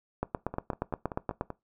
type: two click trains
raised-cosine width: 1 ms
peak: -15 / -22 dBFS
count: 11 / 6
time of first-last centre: 0.23-1.411 / 0.54-1.503 s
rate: 8.47 / 5.19 Hz
effects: noise-tail reverb RT60 0.2 s tail -20 dB re dry